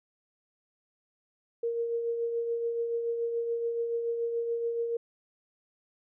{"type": "tone with tremolo", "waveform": "sine", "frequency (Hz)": 466.2, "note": "A#4", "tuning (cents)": 0, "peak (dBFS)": -26, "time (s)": [1.63, 4.97], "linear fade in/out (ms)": 5, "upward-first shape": "triangle", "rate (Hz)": 7, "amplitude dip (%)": 45, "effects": []}